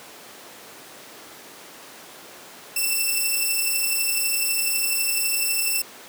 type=beating tone pair; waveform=5% pulse; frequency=2659 / 2671 Hz; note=E7 / E7; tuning=+14 / +22 cents; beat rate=12 Hz; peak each=-17 / -13 dBFS; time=2.76-5.82 s; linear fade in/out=5 ms; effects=pink hiss -42 dBFS RMS until 6.08 s + high-pass 300 Hz 12 dB/octave